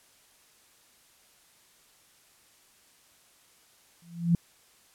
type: tone with exponential growth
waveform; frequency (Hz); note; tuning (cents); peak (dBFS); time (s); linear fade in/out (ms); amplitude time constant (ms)
sine; 170.3; F3; -43; -16; 4.02-4.35; 2; 71
effects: white hiss -61 dBFS RMS until 4.94 s + low-pass 12000 Hz 12 dB/octave